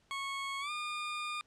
20% pulse tone with pitch glide, 1100 to 1213.5 Hz, C#6 to D#6, -14 to -44 cents, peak -31 dBFS, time 0.11-1.41 s, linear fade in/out 0 ms, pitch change +170 cents, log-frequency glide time 0.6-0.71 s, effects pink hiss -70 dBFS RMS until 1.46 s + low-pass 7000 Hz 12 dB/octave

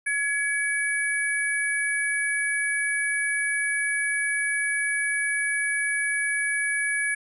sine tone cluster, 1687 / 2274 / 9870 Hz, G#6 / C#7 / D#9, +27 / +44 / -15 cents, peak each -25 / -28 / -31 dBFS, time 0.06-7.15 s, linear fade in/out 10 ms, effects none

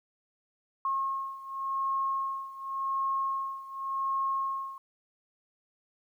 sine beating tone pair, 1081 / 1081.89 Hz, C#6 / C#6, -44 / -42 cents, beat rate 0.89 Hz, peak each -31 / -34 dBFS, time 0.85-4.78 s, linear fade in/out 2 ms, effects 11-bit

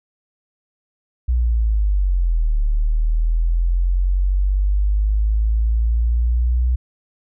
sine linear two-way sweep, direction down then up, 61.74 to 36.6 to 61.74 Hz, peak -14 dBFS, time 1.28-6.76 s, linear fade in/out 10 ms, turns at 2.59 s, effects none

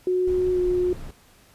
sine tone with pitch glide, 365.6 to 359.9 Hz, F#4 to F#4, -21 to -48 cents, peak -19 dBFS, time 0.07-0.93 s, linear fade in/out 2 ms, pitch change -27 cents, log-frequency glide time 0.52-0.6 s
brown noise, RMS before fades -35 dBFS, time 0.27-1.11 s, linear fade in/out 5 ms
effects pink hiss -55 dBFS RMS until 1.54 s + resampled to 32000 Hz

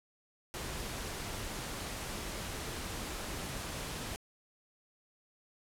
pink noise, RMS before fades -40 dBFS, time 0.54-4.16 s, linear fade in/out 0 ms, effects low-pass 12000 Hz 12 dB/octave

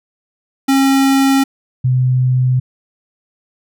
square / sine tone pair in turn, 271.1 / 127.54 Hz, C#4 / C3, -38 / -44 cents, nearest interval octave + minor second, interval 1306 cents, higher first, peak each -10 dBFS, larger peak neither, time 0.68-1.44 / 1.84-2.6 s, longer neither, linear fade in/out 10 ms, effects none

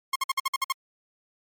sawtooth tone bursts, 1073 Hz, C6, 43 cents sharp, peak -19 dBFS, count 8, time 0.13-0.724 s, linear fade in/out 5 ms, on 27 ms, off 54 ms, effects MP3 96 kbps

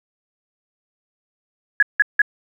sine tone bursts, 1679 Hz, G#6, 18 cents sharp, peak -9 dBFS, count 3, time 1.8-2.218 s, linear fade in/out 2 ms, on 26 ms, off 170 ms, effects 8-bit

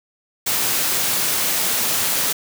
white high-pass noise, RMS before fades -20 dBFS, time 0.46-2.33 s, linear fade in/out 10 ms, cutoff 100 Hz, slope 24 dB/octave, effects none

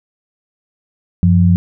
sine tone pair together, 93.25 / 174.61 Hz, F#2 / F3, +14 / 0 cents, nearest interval major seventh, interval 1086 cents, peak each -10 dBFS, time 1.23-1.56 s, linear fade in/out 0 ms, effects none

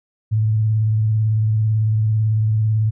sine tone with vibrato, 108.9 Hz, A2, 17 cents flat, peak -14 dBFS, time 0.31-2.91 s, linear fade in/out 20 ms, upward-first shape sine, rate 18 Hz, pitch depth 34 cents each way, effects none

